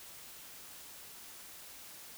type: silence
effects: white hiss -51 dBFS RMS until 2.17 s